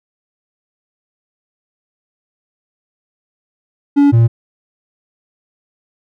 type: tone pair in turn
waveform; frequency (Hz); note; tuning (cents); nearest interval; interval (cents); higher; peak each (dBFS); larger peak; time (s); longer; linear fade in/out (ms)
triangle; 284.7 / 115.82; C#4 / A#2; +46 / -11; octave + major third; 1557; first; -4; neither; 3.96-4.12 / 4.12-4.28; neither; 20
effects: none